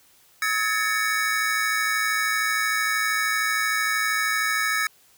square tone cluster, 1283 / 1676 / 1789 / 2240 Hz, E6 / G#6 / A6 / C#7, -47 / +15 / +28 / +18 cents, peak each -28 dBFS, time 0.42-4.87 s, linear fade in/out 2 ms, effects white hiss -57 dBFS RMS until 5.17 s

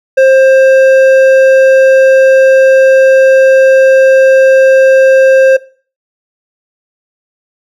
sine tone with hard clipping, 530 Hz, C5, 22 cents sharp, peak -4 dBFS, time 0.17-5.57 s, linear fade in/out 10 ms, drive 8 dB, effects noise-tail reverb RT60 0.4 s tail -20 dB re dry

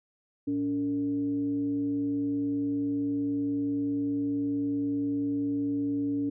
sine tone with frequency modulation, 284.2 Hz, C#4, 43 cents sharp, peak -26 dBFS, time 0.47-6.3 s, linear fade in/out 10 ms, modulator 171 Hz, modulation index 0.35, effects none

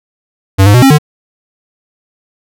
square tone with pitch steps, 96.6 / 102.4 / 123.7 / 269.7 / 149.7 Hz, G2 / G#2 / B2 / C#4 / D3, -25 / -24 / +3 / -47 / +33 cents, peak -3 dBFS, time 0.58-0.985 s, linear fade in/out 20 ms, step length 81 ms, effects none

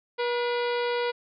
harmonic tone with a mistuned harmonic, 481.6 Hz, B4, 44 cents flat, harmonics 1 / 2 / 3 / 4 / 5 / 6 / 7 / 8 / 9 / 10, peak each -26 / -32 / -36 / -38 / -40 / -42 / -43 / -44 / -45 / -46 dBFS, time 0.18-1.12 s, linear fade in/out 20 ms, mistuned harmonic 4, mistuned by +81 cents, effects none

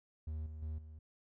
triangle tone with level steps, 77.78 Hz, D#2, in tune, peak -36 / -42 / -36 / -47 dBFS, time 0.27-0.99 s, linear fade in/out 5 ms, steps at 0.46 / 0.62 / 0.78 s, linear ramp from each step 5 ms, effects none

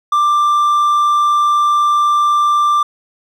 triangle tone, 1182 Hz, D6, 11 cents sharp, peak -8 dBFS, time 0.12-2.83 s, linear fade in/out 5 ms, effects none

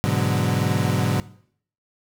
35% pulse chord, G# half-diminished seventh, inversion none, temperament equal with one note detuned, 103.83 / 124.69 / 146.83 / 185 Hz, G#2 / B2 / D3 / F#3, 0 / +17 / 0 / 0 cents, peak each -23 dBFS, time 0.04-1.2 s, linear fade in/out 0 ms, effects noise-tail reverb RT60 0.6 s tail -19 dB re dry

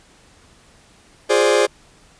40% pulse chord, D half-diminished seventh, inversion first, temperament equal with one note detuned, 353.9 / 415.3 / 523.3 / 587.3 Hz, F4 / Ab4 / C5 / D5, +23 / 0 / 0 / 0 cents, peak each -22 / -16 / -17 / -19 dBFS, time 1.29-1.67 s, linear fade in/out 20 ms, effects pink hiss -51 dBFS RMS until 2.19 s + resampled to 22050 Hz

